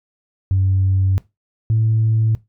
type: tone pair in turn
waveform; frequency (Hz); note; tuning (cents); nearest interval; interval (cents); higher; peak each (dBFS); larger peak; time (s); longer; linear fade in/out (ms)
sine; 95.3 / 110.83; G2 / A2; -48 / +13; minor third; 261; second; -12; neither; 0.51-1.18 / 1.7-2.35; first; 0
effects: noise-tail reverb RT60 0.2 s tail -19 dB re dry + tanh soft clip ceiling -9 dBFS